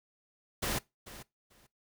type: noise with echo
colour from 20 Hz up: pink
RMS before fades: -33 dBFS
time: 0.62-0.79 s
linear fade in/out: 10 ms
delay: 440 ms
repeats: 2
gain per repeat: -15 dB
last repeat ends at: 1.67 s
effects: noise-tail reverb RT60 0.2 s tail -21 dB re dry